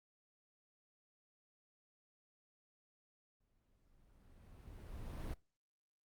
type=noise with exponential growth; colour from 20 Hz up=brown; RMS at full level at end=-41 dBFS; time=3.4-5.34 s; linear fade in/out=5 ms; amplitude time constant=420 ms; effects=noise-tail reverb RT60 0.3 s tail -21 dB re dry + Opus 48 kbps